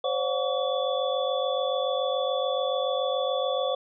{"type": "tone cluster", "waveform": "sine", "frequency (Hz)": [523, 570, 724, 1134, 3451], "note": ["C5", "C#5", "F#5", "C#6", "A7"], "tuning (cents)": [-1, 48, -38, 39, -34], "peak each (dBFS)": [-27, -30, -32, -35, -34], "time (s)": [0.04, 3.75], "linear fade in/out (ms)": 5, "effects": []}